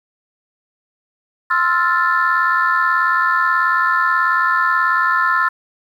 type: chord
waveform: sine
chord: F major seventh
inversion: second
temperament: equal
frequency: 1046.5 / 1318.5 / 1396.9 / 1760 Hz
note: C6 / E6 / F6 / A6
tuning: 0 / 0 / 0 / 0 cents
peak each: -18 dBFS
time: 1.5-5.49 s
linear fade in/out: 10 ms
effects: tanh soft clip ceiling -5 dBFS + 8-bit